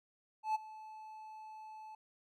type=tone with ADSR envelope; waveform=triangle; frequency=868 Hz; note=A5; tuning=24 cents flat; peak=-27 dBFS; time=0.43-1.95 s; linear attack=120 ms; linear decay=17 ms; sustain=-19 dB; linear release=4 ms; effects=none